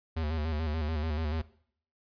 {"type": "tone with vibrato", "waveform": "square", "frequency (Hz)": 77.78, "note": "D#2", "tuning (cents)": 0, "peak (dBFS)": -30, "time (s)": [0.16, 1.42], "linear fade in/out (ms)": 10, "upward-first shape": "square", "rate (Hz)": 6.9, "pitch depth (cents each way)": 62, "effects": ["noise-tail reverb RT60 0.6 s tail -19 dB re dry", "resampled to 11025 Hz"]}